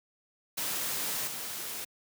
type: noise with level steps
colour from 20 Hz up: white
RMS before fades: -33 / -38 dBFS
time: 0.57-1.85 s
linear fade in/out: 10 ms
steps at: 1.27 s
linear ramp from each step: 5 ms
effects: high-pass 100 Hz 12 dB/octave